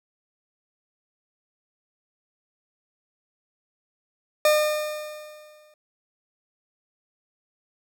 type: tone with exponential decay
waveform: 40% pulse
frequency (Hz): 606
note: D#5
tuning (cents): -46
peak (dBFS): -14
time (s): 4.45-5.74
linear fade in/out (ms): 2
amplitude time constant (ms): 280
effects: none